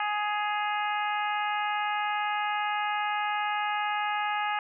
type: harmonic tone with a mistuned harmonic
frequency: 417.6 Hz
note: G#4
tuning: 10 cents sharp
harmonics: 2 / 3 / 4 / 5 / 6 / 7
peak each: -29 / -33 / -35 / -37 / -39 / -40 dBFS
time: 0-4.59 s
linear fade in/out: 2 ms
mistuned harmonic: 7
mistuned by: -44 cents
effects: none